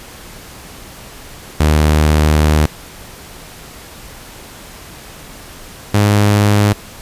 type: tone pair in turn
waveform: sawtooth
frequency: 76.4 / 103.32 Hz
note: D#2 / G#2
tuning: -31 / -8 cents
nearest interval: perfect fourth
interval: 523 cents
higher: second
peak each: -5 dBFS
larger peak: neither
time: 1.6-2.66 / 5.94-6.73 s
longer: first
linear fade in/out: 5 ms
effects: pink hiss -35 dBFS RMS until 7.01 s + resampled to 32000 Hz